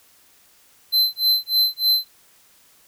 square tone with tremolo, 4074 Hz, C8, 47 cents flat, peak -14 dBFS, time 0.92-2.08 s, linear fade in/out 20 ms, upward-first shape sine, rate 3.3 Hz, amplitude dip 100%, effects white hiss -55 dBFS RMS until 2.87 s

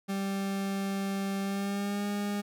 40% pulse tone with pitch glide, 196 to 204 Hz, G3 to G#3, 0 to -31 cents, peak -29 dBFS, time 0.08-2.42 s, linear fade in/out 20 ms, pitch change +69 cents, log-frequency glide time 1.42-2.06 s, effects none

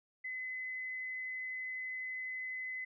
sine tone, 2028 Hz, B6, 45 cents sharp, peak -38 dBFS, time 0.24-2.85 s, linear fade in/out 10 ms, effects none

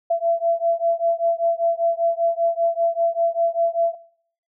sine beating tone pair, 671 / 676.1 Hz, E5 / E5, +31 / +44 cents, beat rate 5.1 Hz, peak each -21 dBFS, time 0.1-3.95 s, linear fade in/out 10 ms, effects noise-tail reverb RT60 0.6 s tail -19 dB re dry

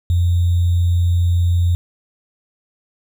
sine tone with sample-and-hold, 87.31 Hz, F2, in tune, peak -12 dBFS, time 0.1-1.75 s, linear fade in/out 0 ms, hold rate 3675 Hz, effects none

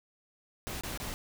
pink noise bursts, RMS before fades -38 dBFS, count 3, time 0.67-1.14 s, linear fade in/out 0 ms, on 140 ms, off 25 ms, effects none

